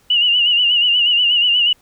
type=tone with vibrato; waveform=sine; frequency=2883 Hz; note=F#7; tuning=46 cents flat; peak=-11 dBFS; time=0.1-1.73 s; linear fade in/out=5 ms; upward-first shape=sine; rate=8.3 Hz; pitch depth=64 cents each way; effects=pink hiss -55 dBFS RMS until 1.81 s